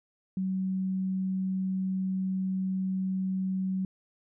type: tone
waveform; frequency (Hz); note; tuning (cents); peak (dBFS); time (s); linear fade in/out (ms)
sine; 188.7; F#3; +34; -27; 0.37-3.85; 2
effects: none